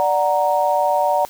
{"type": "chord", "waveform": "sine", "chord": "D augmented", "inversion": "none", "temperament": "equal", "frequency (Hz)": [587.3, 740, 932.3], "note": ["D5", "F#5", "A#5"], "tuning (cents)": [0, 0, 0], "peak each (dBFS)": -19, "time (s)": [0, 1.25], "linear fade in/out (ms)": 0, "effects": ["white hiss -42 dBFS RMS until 1.29 s"]}